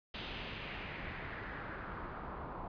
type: noise with low-pass filter sweep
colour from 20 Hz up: pink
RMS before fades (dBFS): -44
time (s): 0.14-2.68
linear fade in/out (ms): 5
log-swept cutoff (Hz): 3400 to 970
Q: 2.5
effects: resampled to 11025 Hz